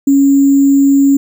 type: tone with sample-and-hold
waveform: sine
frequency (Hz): 277.2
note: C#4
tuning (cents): 0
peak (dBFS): -5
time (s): 0.07-1.17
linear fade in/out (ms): 5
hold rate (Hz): 7350
effects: none